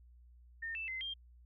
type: tone with pitch steps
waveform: sine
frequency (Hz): 1822 / 2649 / 2061 / 3195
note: A#6 / E7 / C7 / G7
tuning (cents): -40 / +8 / -27 / +32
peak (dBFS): -38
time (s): 0.62-1.14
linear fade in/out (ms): 10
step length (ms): 130
effects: added 60 Hz sine -57 dBFS peak until 1.45 s